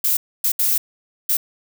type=noise bursts at uneven times; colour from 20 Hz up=violet; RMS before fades=-18 dBFS; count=4; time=0.04-0.17 / 0.44-0.52 / 0.59-0.78 / 1.29-1.37 s; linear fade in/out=5 ms; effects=none